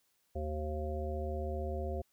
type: harmonic tone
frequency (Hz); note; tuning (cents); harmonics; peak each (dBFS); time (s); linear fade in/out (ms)
76.3; D#2; -33; 1 / 3 / 5 / 7 / 9; -36 / -46 / -42 / -42 / -43; 0.35-2.02; 10
effects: white hiss -75 dBFS RMS until 2.12 s